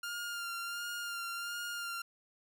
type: tone with vibrato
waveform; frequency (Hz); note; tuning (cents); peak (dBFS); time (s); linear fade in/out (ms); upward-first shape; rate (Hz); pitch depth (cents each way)
sawtooth; 1401; F6; +5; -34; 0.03-2.02; 5; sine; 1.4; 25
effects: none